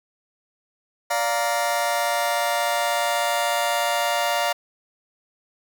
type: chord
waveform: sawtooth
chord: Bb major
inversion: first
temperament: just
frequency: 582.7 / 699.2 / 932.3 Hz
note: D5 / F5 / Bb5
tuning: -14 / +2 / 0 cents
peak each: -22 / -20 / -22 dBFS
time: 1.1-4.53 s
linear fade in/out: 10 ms
effects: none

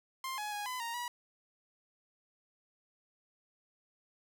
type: tone with pitch steps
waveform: sawtooth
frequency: 1053 / 840 / 827 / 1008 / 931 / 968 Hz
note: C6 / G#5 / G#5 / B5 / A#5 / B5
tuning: +11 / +19 / -8 / +35 / -2 / -35 cents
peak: -33 dBFS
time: 0.24-1.08 s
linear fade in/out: 2 ms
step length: 140 ms
effects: none

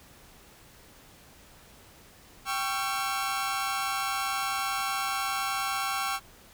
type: chord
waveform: sawtooth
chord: C# diminished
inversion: second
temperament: equal with one note detuned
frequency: 784 / 1108.7 / 1352.5 Hz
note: G5 / C#6 / E6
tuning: 0 / 0 / +44 cents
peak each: -29 dBFS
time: 2.45-6.2 s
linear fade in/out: 50 ms
effects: pink hiss -54 dBFS RMS until 6.53 s

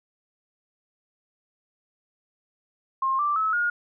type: tone with pitch steps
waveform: sine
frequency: 1065 / 1174.9 / 1296.1 / 1429.8 Hz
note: C6 / D6 / E6 / F6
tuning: +30 / 0 / -30 / +40 cents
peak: -21 dBFS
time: 3.02-3.7 s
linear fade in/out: 5 ms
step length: 170 ms
effects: none

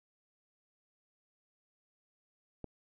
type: click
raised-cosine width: 2 ms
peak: -28 dBFS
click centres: 2.643 s
effects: none

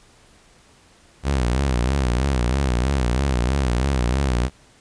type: tone with vibrato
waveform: sawtooth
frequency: 64.3 Hz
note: C2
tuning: 30 cents flat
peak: -14 dBFS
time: 1.23-4.5 s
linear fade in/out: 50 ms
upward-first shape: sine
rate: 3.1 Hz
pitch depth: 150 cents each way
effects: pink hiss -53 dBFS RMS until 4.8 s + resampled to 22050 Hz

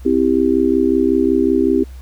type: chord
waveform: sine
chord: C major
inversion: none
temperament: just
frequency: 261.6 / 327 / 392.4 Hz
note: C4 / E4 / G4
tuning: 0 / -14 / +2 cents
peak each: -16 dBFS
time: 0.05-1.84 s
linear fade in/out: 10 ms
effects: added 64 Hz sine -31 dBFS peak until 2.01 s + pink hiss -49 dBFS RMS until 2.01 s

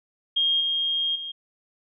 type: tone with level steps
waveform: sine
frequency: 3233 Hz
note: G#7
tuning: 47 cents flat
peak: -19 / -22 / -31 dBFS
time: 0.36-1.32 s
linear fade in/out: 10 ms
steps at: 0.6 / 1.15 s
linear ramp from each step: 10 ms
effects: none

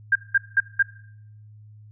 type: tone bursts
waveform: sine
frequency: 1600 Hz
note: G6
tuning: 35 cents sharp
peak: -14 dBFS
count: 4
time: 0.12-0.826 s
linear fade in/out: 5 ms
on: 34 ms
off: 190 ms
effects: noise-tail reverb RT60 0.7 s tail -19 dB re dry + added 106 Hz sine -44 dBFS peak until 1.91 s

